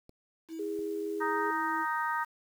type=clicks; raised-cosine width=2 ms; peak=-38 dBFS; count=2; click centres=0.094 / 0.791 s
type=tone; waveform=sine; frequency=324.7 Hz; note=E4; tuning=26 cents flat; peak=-37 dBFS; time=0.48-1.86 s; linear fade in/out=50 ms
type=tone with pitch glide; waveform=sine; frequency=409.9 to 414.2 Hz; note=G#4 to G#4; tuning=-23 to -5 cents; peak=-33 dBFS; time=0.59-1.51 s; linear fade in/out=5 ms; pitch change=+18 cents; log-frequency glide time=1.11-1.36 s
type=harmonic tone; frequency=311.1 Hz; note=D#4; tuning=in tune; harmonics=3 / 4 / 5 / 6; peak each=-32 / -34 / -36 / -38 dBFS; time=1.2-2.25 s; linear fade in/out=20 ms
effects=9-bit